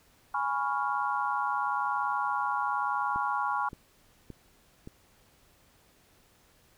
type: chord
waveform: sine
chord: C# dominant seventh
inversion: second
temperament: equal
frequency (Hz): 830.6 / 987.8 / 1108.7 / 1396.9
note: G#5 / B5 / C#6 / E#6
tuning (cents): 0 / 0 / 0 / 0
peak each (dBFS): -32 / -33 / -32 / -34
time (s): 0.34-3.69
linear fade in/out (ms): 5
type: click train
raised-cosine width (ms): 3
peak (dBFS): -29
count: 4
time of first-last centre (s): 3.16-4.874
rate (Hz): 1.75
effects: pink hiss -63 dBFS RMS until 6.77 s